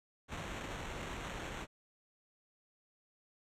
pink noise with sample-and-hold, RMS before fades -43 dBFS, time 0.28-1.67 s, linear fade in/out 50 ms, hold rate 4900 Hz, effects low-pass 8000 Hz 12 dB/octave

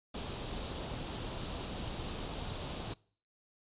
pink noise with comb filter, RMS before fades -40 dBFS, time 0.14-2.94 s, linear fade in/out 5 ms, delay 0.26 ms, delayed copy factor +0.5, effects noise-tail reverb RT60 0.5 s tail -24 dB re dry + resampled to 8000 Hz

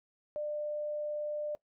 sine tone, 597 Hz, D5, 28 cents sharp, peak -33 dBFS, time 0.36-1.55 s, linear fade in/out 0 ms, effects noise-tail reverb RT60 0.1 s tail -20 dB re dry

